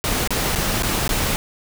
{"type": "noise with dropouts", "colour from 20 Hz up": "pink", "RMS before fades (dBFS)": -21, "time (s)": [0.04, 1.36], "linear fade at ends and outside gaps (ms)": 0, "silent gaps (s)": [[0.275, 0.306], [0.551, 0.558], [0.824, 0.833], [1.078, 1.092]], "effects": []}